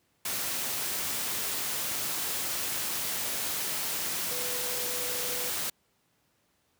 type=tone in noise; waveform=sine; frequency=493.9 Hz; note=B4; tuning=in tune; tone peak=-40 dBFS; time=4.31-5.5 s; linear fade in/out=5 ms; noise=white; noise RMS=-32 dBFS; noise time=0.25-5.7 s; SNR=-11 dB; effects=pink hiss -71 dBFS RMS until 6.79 s + high-pass 80 Hz 12 dB/octave